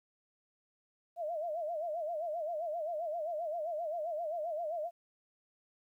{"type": "tone with vibrato", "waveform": "sine", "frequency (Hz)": 648, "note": "E5", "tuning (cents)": -30, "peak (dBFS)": -34, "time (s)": [1.16, 4.91], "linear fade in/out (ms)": 50, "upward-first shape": "sine", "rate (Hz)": 7.6, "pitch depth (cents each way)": 140, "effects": ["12-bit"]}